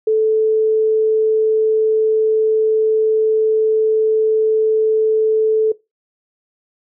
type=tone; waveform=sine; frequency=437.2 Hz; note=A4; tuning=11 cents flat; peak=-11 dBFS; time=0.07-5.72 s; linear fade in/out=5 ms; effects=noise-tail reverb RT60 0.2 s tail -19 dB re dry